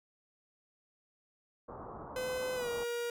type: low-pass noise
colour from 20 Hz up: white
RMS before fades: -46 dBFS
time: 1.68-2.84 s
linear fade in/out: 10 ms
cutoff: 1200 Hz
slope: 48 dB/octave
type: tone with pitch glide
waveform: 45% pulse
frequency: 509 to 474.9 Hz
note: C5 to A#4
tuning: -48 to +32 cents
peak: -34 dBFS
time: 2.16-3.1 s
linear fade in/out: 2 ms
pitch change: -120 cents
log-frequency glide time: 2.55-2.69 s
effects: none